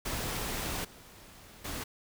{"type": "noise with level steps", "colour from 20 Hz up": "pink", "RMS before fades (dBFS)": [-35, -53, -38], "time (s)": [0.05, 1.84], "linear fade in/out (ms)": 10, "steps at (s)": [0.84, 1.64], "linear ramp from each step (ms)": 10, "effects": []}